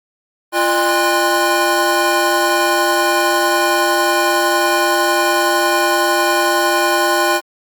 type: tone cluster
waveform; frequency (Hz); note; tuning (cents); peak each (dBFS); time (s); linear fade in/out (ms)
square; 345.7 / 604 / 806 / 1048 / 1471; F4 / D5 / G5 / C6 / F#6; -18 / +48 / +48 / +2 / -11; -20; 0.52-7.41; 50
effects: Opus 32 kbps